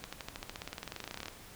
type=accelerating click train; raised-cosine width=0.2 ms; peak=-22 dBFS; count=26; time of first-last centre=0.04-1.283 s; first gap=86 ms; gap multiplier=0.95; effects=pink hiss -52 dBFS RMS until 1.55 s